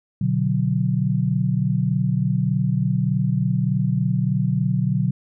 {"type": "chord", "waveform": "sine", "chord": "B minor", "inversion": "none", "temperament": "equal", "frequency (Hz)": [123.47, 146.83, 185], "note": ["B2", "D3", "F#3"], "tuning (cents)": [0, 0, 0], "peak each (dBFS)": -22, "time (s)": [0.21, 5.11], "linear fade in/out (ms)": 5, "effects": []}